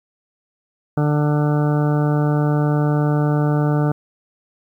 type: harmonic tone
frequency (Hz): 148.4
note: D3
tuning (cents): +18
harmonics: 1 / 2 / 3 / 4 / 5 / 6 / 8 / 9 / 10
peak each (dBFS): -16 / -22 / -26 / -28 / -30 / -32 / -34 / -35 / -36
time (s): 0.97-3.92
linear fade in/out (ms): 5
effects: 9-bit